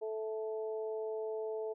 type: harmonic tone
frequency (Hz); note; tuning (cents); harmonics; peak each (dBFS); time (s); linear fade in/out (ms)
218.7; A3; -10; 2 / 3 / 4; -36 / -44 / -50; 0.01-1.74; 20
effects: none